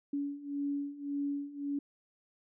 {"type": "beating tone pair", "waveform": "sine", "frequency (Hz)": [283, 284.8], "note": ["C#4", "C#4"], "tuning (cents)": [36, 47], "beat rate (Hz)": 1.8, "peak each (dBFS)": [-38, -35], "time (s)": [0.13, 1.79], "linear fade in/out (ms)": 5, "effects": []}